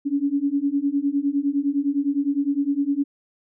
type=beating tone pair; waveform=sine; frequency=277.2 / 287 Hz; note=C#4 / D4; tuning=0 / -40 cents; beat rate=9.8 Hz; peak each=-23 / -22 dBFS; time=0.05-3.04 s; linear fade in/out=20 ms; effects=none